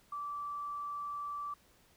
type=tone; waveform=sine; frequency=1162 Hz; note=D6; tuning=19 cents flat; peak=-37 dBFS; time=0.12-1.54 s; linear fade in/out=5 ms; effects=pink hiss -66 dBFS RMS until 1.96 s